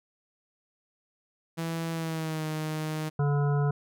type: tone with pitch glide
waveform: sawtooth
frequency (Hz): 164.81 to 155.56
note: E3 to D#3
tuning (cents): 0 to 0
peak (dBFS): -26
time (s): 1.57-3.1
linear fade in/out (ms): 20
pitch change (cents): -100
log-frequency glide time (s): 1.92-2.46
type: harmonic tone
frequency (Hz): 143.9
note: D3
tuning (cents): -35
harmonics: 1 / 3 / 5 / 7 / 9 / 10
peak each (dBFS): -23 / -33 / -37 / -40 / -42 / -43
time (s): 3.19-3.71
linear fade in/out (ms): 5
effects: none